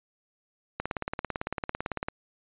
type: click train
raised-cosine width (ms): 0.5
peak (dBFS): -15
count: 24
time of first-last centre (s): 0.8-2.085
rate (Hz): 17.9
effects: resampled to 8000 Hz